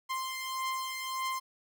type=beating tone pair; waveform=sawtooth; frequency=1046.5 / 1048.2 Hz; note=C6 / C6; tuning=0 / +3 cents; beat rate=1.7 Hz; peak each=-31 / -35 dBFS; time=0.09-1.4 s; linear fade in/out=20 ms; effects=none